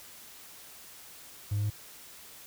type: tone with pitch steps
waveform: triangle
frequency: 102.4 / 103.59 / 104.79 Hz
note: G#2 / G#2 / G#2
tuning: -24 / -4 / +16 cents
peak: -24 dBFS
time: 1.51-1.702 s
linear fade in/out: 10 ms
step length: 64 ms
effects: tanh soft clip ceiling -22 dBFS + white hiss -50 dBFS RMS until 2.46 s